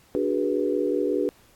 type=chord; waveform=sine; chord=G# half-diminished seventh; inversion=second; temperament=equal with one note detuned; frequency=293.7 / 370 / 415.3 / 486.8 Hz; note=D4 / F#4 / G#4 / B4; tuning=0 / 0 / 0 / -25 cents; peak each=-27 dBFS; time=0.15-1.29 s; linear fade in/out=0 ms; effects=pink hiss -57 dBFS RMS until 1.55 s + AAC 64 kbps